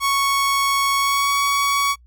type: tone with pitch glide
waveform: sawtooth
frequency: 1108.7 to 1123.5 Hz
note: C#6 to C#6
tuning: 0 to +23 cents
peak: -13 dBFS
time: 0-1.96 s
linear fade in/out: 50 ms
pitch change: +23 cents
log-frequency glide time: 0.97-1.33 s
effects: noise-tail reverb RT60 0.1 s tail -26 dB re dry + added 60 Hz sine -47 dBFS peak until 2.06 s